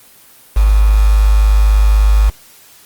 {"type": "tone with quantisation", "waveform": "sine", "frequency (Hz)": 51.91, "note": "G#1", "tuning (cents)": 0, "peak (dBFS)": -6, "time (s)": [0.56, 2.3], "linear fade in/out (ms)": 10, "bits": 4, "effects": ["white hiss -43 dBFS RMS until 2.85 s", "Opus 24 kbps"]}